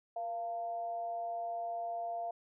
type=tone with amplitude modulation; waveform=sine; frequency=690 Hz; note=F5; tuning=21 cents flat; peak=-33 dBFS; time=0.16-2.31 s; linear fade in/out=5 ms; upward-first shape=sine; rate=215 Hz; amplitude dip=50%; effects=none